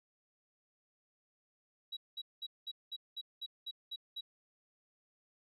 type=tone bursts; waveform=sine; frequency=3884 Hz; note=B7; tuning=30 cents flat; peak=-38 dBFS; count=10; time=1.92-4.21 s; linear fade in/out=10 ms; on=49 ms; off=200 ms; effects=tanh soft clip ceiling -36 dBFS